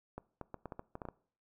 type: clicks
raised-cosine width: 1 ms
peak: -28 dBFS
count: 10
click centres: 0.18 / 0.413 / 0.543 / 0.657 / 0.722 / 0.794 / 0.954 / 1.018 / 1.053 / 1.087 s
effects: noise-tail reverb RT60 0.5 s tail -21 dB re dry